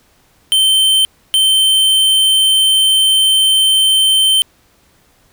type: tone bursts at uneven times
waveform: square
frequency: 3103 Hz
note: G7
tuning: 18 cents flat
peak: -9 dBFS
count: 2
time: 0.52-1.05 / 1.34-4.42 s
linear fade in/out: 0 ms
effects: pink hiss -53 dBFS RMS until 5.32 s